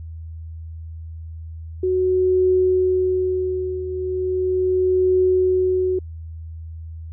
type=tone with tremolo; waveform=sine; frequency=370 Hz; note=F#4; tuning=in tune; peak=-13 dBFS; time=1.83-5.99 s; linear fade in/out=5 ms; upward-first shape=triangle; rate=0.37 Hz; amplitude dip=75%; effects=added 81 Hz sine -31 dBFS peak until 7.12 s

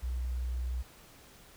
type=tone with vibrato; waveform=sine; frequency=62 Hz; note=B1; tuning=7 cents sharp; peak=-31 dBFS; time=0.02-0.83 s; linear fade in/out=20 ms; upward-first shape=square; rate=20 Hz; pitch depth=26 cents each way; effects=pink hiss -56 dBFS RMS until 1.56 s

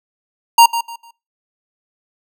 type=tone with echo; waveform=square; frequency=932.3 Hz; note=A#5; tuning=in tune; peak=-5 dBFS; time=0.58-0.66 s; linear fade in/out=5 ms; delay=150 ms; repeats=3; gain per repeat=-12 dB; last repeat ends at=1.11 s; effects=noise-tail reverb RT60 0.3 s tail -24 dB re dry

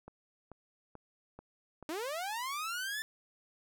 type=click train; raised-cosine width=1 ms; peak=-34 dBFS; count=5; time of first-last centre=0.08-1.827 s; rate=2.29 Hz
type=linear sweep; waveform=sawtooth; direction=up; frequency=293.7 to 1778 Hz; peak=-32 dBFS; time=1.89-3.02 s; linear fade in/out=0 ms
effects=none

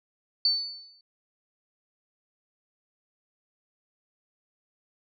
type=tone with exponential decay; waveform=sine; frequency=4502 Hz; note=C#8; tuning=26 cents sharp; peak=-18 dBFS; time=0.45-1.01 s; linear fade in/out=2 ms; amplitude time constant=120 ms; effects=none

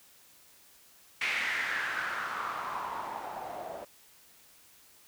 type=noise with low-pass filter sweep; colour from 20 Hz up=blue; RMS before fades=-35 dBFS; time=1.21-3.85 s; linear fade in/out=5 ms; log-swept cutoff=2300 to 620 Hz; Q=4.1; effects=white hiss -59 dBFS RMS until 5.07 s

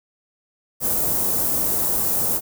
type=band-stop noise; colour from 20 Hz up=white; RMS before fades=-21 dBFS; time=0.8-2.41 s; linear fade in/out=50 ms; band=720 to 11000 Hz; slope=12 dB/octave; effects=none

